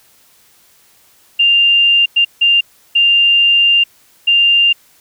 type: tone bursts at uneven times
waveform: sine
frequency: 2794 Hz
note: F7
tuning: in tune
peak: -7 dBFS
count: 5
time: 1.39-2.06 / 2.16-2.25 / 2.41-2.61 / 2.95-3.84 / 4.27-4.73 s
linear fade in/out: 10 ms
effects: white hiss -50 dBFS RMS until 5 s